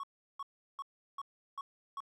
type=tone bursts; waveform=triangle; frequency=1108.7 Hz; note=C#6; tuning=in tune; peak=-36 dBFS; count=6; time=0-2.004 s; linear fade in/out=2 ms; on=34 ms; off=360 ms; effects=none